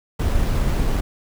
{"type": "noise with sample-and-hold", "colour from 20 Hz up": "brown", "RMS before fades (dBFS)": -19, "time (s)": [0.19, 1.01], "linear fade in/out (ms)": 10, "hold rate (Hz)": 8820, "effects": []}